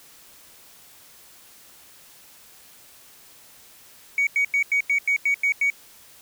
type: tone bursts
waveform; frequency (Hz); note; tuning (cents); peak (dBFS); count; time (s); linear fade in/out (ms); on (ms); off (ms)
sine; 2248; C#7; +24; -16; 9; 4.18-5.701; 2; 89; 90
effects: tanh soft clip ceiling -15 dBFS + white hiss -50 dBFS RMS until 6.21 s